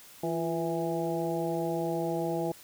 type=harmonic tone with a mistuned harmonic; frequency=164.81 Hz; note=E3; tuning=in tune; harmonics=1 / 2 / 3 / 4 / 5; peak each=-35 / -32 / -35 / -35 / -37 dBFS; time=0.23-2.52 s; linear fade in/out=5 ms; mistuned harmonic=2; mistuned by=+58 cents; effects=white hiss -52 dBFS RMS until 2.63 s